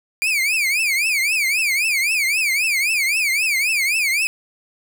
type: tone with vibrato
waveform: 40% pulse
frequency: 2349 Hz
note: D7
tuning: in tune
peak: -16 dBFS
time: 0.22-4.27 s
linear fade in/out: 0 ms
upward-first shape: triangle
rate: 3.8 Hz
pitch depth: 240 cents each way
effects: none